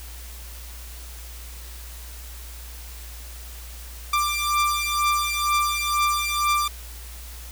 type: beating tone pair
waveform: sawtooth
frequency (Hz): 1182 / 1184.1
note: D6 / D6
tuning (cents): +11 / +14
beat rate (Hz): 2.1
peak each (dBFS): -20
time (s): 4.13-6.68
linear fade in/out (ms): 5
effects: added 59 Hz sine -37 dBFS peak until 7.51 s + white hiss -43 dBFS RMS until 7.51 s